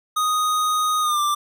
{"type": "tone with pitch glide", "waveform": "square", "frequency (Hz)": [1244.5, 1180.8], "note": ["D#6", "D6"], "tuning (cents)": [0, 9], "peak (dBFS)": -19, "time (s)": [0.16, 1.35], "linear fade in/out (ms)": 10, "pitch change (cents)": -91, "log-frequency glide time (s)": [1.01, 1.2], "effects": []}